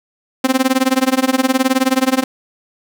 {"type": "tone with tremolo", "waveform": "sawtooth", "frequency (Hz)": 261.6, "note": "C4", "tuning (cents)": 0, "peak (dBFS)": -5, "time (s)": [0.44, 2.24], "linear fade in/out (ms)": 5, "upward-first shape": "sine", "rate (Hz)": 19, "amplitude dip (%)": 95, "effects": []}